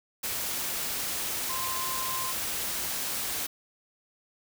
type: tone in noise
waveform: sine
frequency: 1043 Hz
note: C6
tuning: 6 cents flat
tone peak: -34 dBFS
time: 1.49-2.32 s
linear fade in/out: 10 ms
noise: white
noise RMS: -32 dBFS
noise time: 0.23-3.47 s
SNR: -5 dB
effects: none